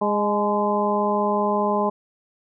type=harmonic tone with a mistuned harmonic; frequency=205.9 Hz; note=G#3; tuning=15 cents flat; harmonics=1 / 2 / 3 / 4 / 5; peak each=-25 / -25 / -25 / -25 / -25 dBFS; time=0.01-1.9 s; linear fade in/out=10 ms; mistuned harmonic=4; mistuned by=+44 cents; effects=none